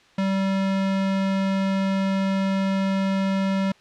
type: tone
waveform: square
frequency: 193.4 Hz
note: G3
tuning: 23 cents flat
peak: -21 dBFS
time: 0.18-3.72 s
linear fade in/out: 5 ms
effects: white hiss -55 dBFS RMS until 3.8 s + low-pass 4000 Hz 12 dB/octave